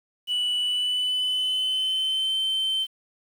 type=tone with pitch glide; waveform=sine; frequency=2959 to 3095 Hz; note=F#7 to G7; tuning=-1 to -23 cents; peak=-20 dBFS; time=0.27-2.87 s; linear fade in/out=50 ms; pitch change=+78 cents; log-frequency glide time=0.6-2.36 s; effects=tanh soft clip ceiling -21 dBFS + 8-bit